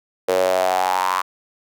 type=tone with high-pass filter sweep; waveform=sawtooth; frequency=92.6 Hz; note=F#2; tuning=2 cents sharp; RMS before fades=-19 dBFS; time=0.28-1.22 s; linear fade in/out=10 ms; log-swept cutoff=490 to 1100 Hz; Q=6.4; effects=none